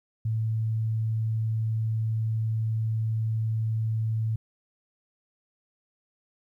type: tone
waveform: sine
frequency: 111 Hz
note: A2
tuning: 16 cents sharp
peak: -24 dBFS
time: 0.25-4.36 s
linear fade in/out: 5 ms
effects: 11-bit